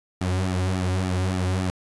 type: tone with flanger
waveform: sawtooth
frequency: 92.5 Hz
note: F#2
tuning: in tune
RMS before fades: -24 dBFS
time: 0.21-1.7 s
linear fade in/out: 0 ms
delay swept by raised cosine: 1.9 to 4.7 ms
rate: 3.5 Hz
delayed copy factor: -0.95
effects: resampled to 24000 Hz